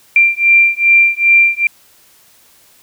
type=beating tone pair; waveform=sine; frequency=2368 / 2370.5 Hz; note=D7 / D7; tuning=+14 / +16 cents; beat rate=2.5 Hz; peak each=-10 dBFS; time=0.16-1.67 s; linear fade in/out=2 ms; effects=white hiss -48 dBFS RMS until 2.82 s